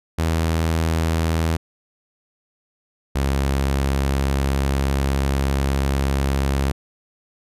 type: tone pair in turn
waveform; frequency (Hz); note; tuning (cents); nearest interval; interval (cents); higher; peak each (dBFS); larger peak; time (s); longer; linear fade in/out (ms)
sawtooth; 81.3 / 68.36; E2 / C#2; -23 / -24; minor third; 301; first; -14; neither; 0.18-1.57 / 3.15-6.72; second; 10
effects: resampled to 32000 Hz